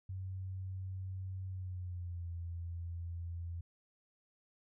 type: tone with pitch glide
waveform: sine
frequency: 94.1 to 85.3 Hz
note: F#2 to F2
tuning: +30 to -40 cents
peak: -39 dBFS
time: 0.09-3.61 s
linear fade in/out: 5 ms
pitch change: -170 cents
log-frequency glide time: 1.48-2.3 s
effects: none